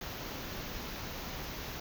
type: band-stop noise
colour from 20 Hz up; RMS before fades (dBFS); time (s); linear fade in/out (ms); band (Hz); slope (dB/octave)
pink; -41; 0.01-1.8; 5; 6700 to 12000; 96
effects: none